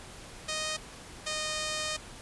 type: tone pair in turn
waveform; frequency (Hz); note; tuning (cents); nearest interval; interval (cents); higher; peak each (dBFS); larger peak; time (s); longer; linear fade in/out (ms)
5% pulse; 621 / 616.7; D#5 / D#5; -3 / -16; unison; 13; first; -20; neither; 0.48-0.77 / 1.26-1.97; second; 10
effects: pink hiss -47 dBFS RMS until 2.21 s + resampled to 24000 Hz